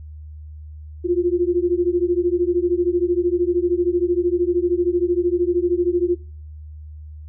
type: beating tone pair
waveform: sine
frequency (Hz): 345.7 / 358.7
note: F4 / F4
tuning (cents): -18 / +46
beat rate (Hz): 13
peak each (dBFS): -19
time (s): 1.04-6.16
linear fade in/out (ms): 20
effects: noise-tail reverb RT60 0.5 s tail -24 dB re dry + added 76 Hz sine -34 dBFS peak until 7.28 s